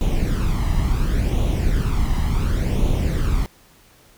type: noise with flanger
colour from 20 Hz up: brown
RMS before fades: -19 dBFS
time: 0.01-3.46 s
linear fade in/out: 0 ms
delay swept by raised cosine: 0.3 to 1.02 ms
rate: 0.7 Hz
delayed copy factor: +0.6
effects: pink hiss -52 dBFS RMS until 4.17 s